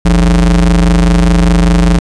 square ring-modulated tone, 61.74 Hz, B1, in tune, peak -3 dBFS, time 0.05-1.99 s, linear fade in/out 5 ms, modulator 111 Hz, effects resampled to 22050 Hz + 7-bit

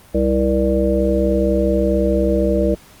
harmonic tone with a mistuned harmonic, 65.41 Hz, C2, in tune, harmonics 1 / 3 / 5 / 7 / 9, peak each -20 / -20 / -20 / -20 / -20 dBFS, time 0.14-2.75 s, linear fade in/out 10 ms, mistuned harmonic 7, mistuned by +56 cents, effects pink hiss -46 dBFS RMS until 3 s + Opus 32 kbps

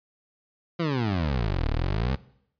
20% pulse exponential two-way sweep, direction down then up, 176.1 to 35.56 to 71.1 Hz, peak -19 dBFS, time 0.79-2.16 s, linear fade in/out 10 ms, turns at 1.69 s, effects noise-tail reverb RT60 0.7 s tail -20 dB re dry + resampled to 11025 Hz

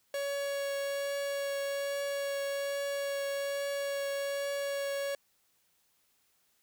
45% pulse tone with vibrato, 560 Hz, C#5, 18 cents sharp, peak -32 dBFS, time 0.14-5.15 s, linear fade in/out 2 ms, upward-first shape triangle, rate 1.2 Hz, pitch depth 9 cents each way, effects white hiss -72 dBFS RMS until 6.62 s

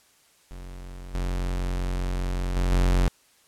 45% pulse tone with level steps, 45.19 Hz, F#1, 40 cents flat, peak -37 / -25 / -21 / -18 dBFS, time 0.51-3.08 s, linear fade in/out 0 ms, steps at 1.14 / 2.56 / 2.71 s, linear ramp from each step 5 ms, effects white hiss -60 dBFS RMS until 3.47 s + low-pass 11000 Hz 12 dB/octave

